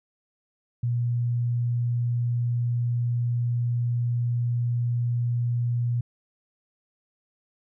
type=tone; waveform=sine; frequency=120 Hz; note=B2; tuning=49 cents flat; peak=-22 dBFS; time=0.83-6.01 s; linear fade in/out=5 ms; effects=none